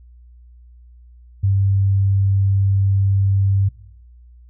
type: tone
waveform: sine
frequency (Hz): 98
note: G2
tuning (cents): 0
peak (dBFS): -13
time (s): 1.43-3.69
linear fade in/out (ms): 10
effects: noise-tail reverb RT60 0.6 s tail -19 dB re dry + added 60 Hz sine -42 dBFS peak until 4.49 s